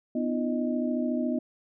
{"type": "tone cluster", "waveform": "sine", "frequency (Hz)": [249, 302.7, 336.8, 621], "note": ["B3", "D#4", "E4", "D#5"], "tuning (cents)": [14, -48, 37, -3], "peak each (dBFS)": [-27, -33, -34, -34], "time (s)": [0.15, 1.39], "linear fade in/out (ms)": 5, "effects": []}